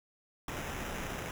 pink noise with sample-and-hold, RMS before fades -39 dBFS, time 0.48-1.31 s, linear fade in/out 2 ms, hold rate 4410 Hz, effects none

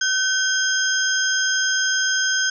sine tone cluster, 1527 / 3217 / 5080 / 6350 Hz, G6 / G7 / D#8 / G8, -46 / +44 / +35 / +21 cents, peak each -20 / -27 / -25 / -25 dBFS, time 0.01-2.5 s, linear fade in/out 5 ms, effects none

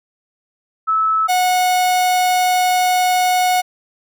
sine / 45% pulse tone pair in turn, 1304 / 731.4 Hz, E6 / F#5, -19 / -20 cents, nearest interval minor seventh, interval 1001 cents, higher first, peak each -13 dBFS, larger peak neither, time 0.87-1.28 / 1.28-3.62 s, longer second, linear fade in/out 20 ms, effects none

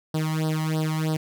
sawtooth tone with flanger, 157 Hz, D#3, 16 cents sharp, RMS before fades -25 dBFS, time 0.14-1.17 s, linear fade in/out 5 ms, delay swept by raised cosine 0.21 to 1.01 ms, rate 3.1 Hz, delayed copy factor +0.95, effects none

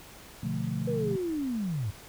sine chord, B half-diminished seventh, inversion none, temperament equal, 123.47 / 146.83 / 174.61 / 220 Hz, B2 / D3 / F3 / A3, 0 / 0 / 0 / 0 cents, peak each -34 dBFS, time 0.43-1.16 s, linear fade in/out 5 ms
sine linear sweep, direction down, 493.9 to 90.9 Hz, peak -28 dBFS, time 0.87-1.91 s, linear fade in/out 10 ms
effects tanh soft clip ceiling -16 dBFS + pink hiss -49 dBFS RMS until 2.08 s

